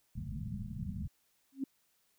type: low-pass noise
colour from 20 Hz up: white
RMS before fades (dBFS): -40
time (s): 0.15-1.08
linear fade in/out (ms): 10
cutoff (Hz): 220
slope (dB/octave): 96
type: tone with exponential growth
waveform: sine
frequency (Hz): 270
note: C#4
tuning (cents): -45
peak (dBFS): -29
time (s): 1.52-1.64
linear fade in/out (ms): 5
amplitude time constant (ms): 25
effects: white hiss -74 dBFS RMS until 2.18 s